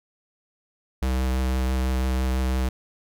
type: tone with vibrato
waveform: square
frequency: 64.5 Hz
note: C2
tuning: 24 cents flat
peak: -22 dBFS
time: 1.02-2.69 s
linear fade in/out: 5 ms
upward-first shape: sine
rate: 6 Hz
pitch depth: 11 cents each way
effects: none